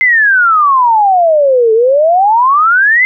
sine exponential two-way sweep, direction down then up, 2093 to 433.6 to 2093 Hz, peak -5 dBFS, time 0.01-3.05 s, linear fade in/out 0 ms, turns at 1.73 s, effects none

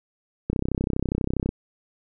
click train, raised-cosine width 3 ms, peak -11 dBFS, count 33, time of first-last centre 0.5-1.491 s, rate 32.3 Hz, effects none

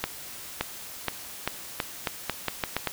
accelerating click train, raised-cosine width 0.3 ms, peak -9 dBFS, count 11, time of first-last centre 0.04-2.873 s, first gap 570 ms, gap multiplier 0.83, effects white hiss -41 dBFS RMS until 2.92 s

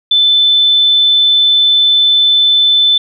sine tone, 3520 Hz, A7, in tune, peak -6 dBFS, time 0.11-2.98 s, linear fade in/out 5 ms, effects none

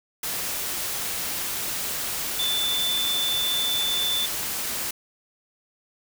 sine tone in noise, 3520 Hz, A7, in tune, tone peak -23 dBFS, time 2.39-4.26 s, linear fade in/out 5 ms, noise white, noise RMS -29 dBFS, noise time 0.23-4.91 s, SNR +3 dB, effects none

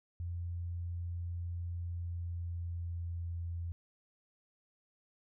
sine tone with pitch glide, 86.5 to 85.26 Hz, F2 to F2, -16 to -41 cents, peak -36 dBFS, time 0.2-3.72 s, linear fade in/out 0 ms, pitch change -25 cents, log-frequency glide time 1.78-3.31 s, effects none

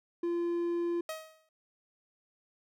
triangle tone, 343.8 Hz, F4, 27 cents flat, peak -27 dBFS, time 0.23-1.01 s, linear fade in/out 5 ms
sawtooth tone with exponential decay, 633 Hz, D#5, 30 cents sharp, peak -30 dBFS, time 1.09-1.49 s, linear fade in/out 2 ms, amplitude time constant 86 ms
effects none

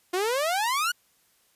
sawtooth exponential sweep, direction up, 348.2 to 1491 Hz, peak -20 dBFS, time 0.13-0.92 s, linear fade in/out 10 ms, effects white hiss -65 dBFS RMS until 1.55 s + resampled to 32000 Hz

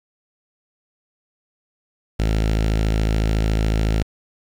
sawtooth tone with notch filter, 53.9 Hz, A1, 35 cents flat, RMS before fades -19 dBFS, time 2.19-4.03 s, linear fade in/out 10 ms, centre 1100 Hz, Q 1.3, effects low-pass 6000 Hz 12 dB/octave + 7-bit

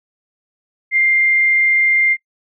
sine tone with frequency modulation, 2100 Hz, C7, 6 cents sharp, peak -11 dBFS, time 0.91-2.17 s, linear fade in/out 50 ms, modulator 25.2 Hz, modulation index 0.26, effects noise-tail reverb RT60 0.1 s tail -23 dB re dry

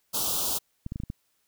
white band-stop noise, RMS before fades -28 dBFS, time 0.13-0.59 s, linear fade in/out 20 ms, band 1300 to 3000 Hz, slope 48 dB/octave
clicks, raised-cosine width 5 ms, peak -21 dBFS, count 6, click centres 0.864 / 0.921 / 0.959 / 1.001 / 1.036 / 1.101 s
effects white hiss -72 dBFS RMS until 1.47 s

